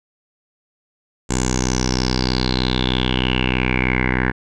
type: tone with low-pass filter sweep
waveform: 10% pulse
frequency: 63.2 Hz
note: B1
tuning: 41 cents sharp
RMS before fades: -19 dBFS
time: 1.29-4.32 s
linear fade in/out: 20 ms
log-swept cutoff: 7500 to 1800 Hz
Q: 7.8
effects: none